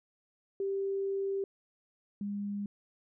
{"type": "tone pair in turn", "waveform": "sine", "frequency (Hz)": [392, 203], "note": ["G4", "G#3"], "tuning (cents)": [0, -39], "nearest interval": "major seventh", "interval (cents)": 1139, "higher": "first", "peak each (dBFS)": [-30, -33], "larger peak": "first", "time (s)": [[0.6, 1.44], [2.21, 2.66]], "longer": "first", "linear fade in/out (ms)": 2, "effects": []}